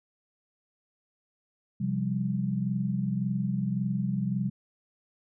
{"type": "chord", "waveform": "sine", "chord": "C suspended fourth", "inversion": "none", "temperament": "just", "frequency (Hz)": [130.81, 174.42, 196.22], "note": ["C3", "F3", "G3"], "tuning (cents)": [0, -2, 2], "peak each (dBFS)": [-31, -32, -29], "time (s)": [1.8, 4.5], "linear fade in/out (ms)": 10, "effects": []}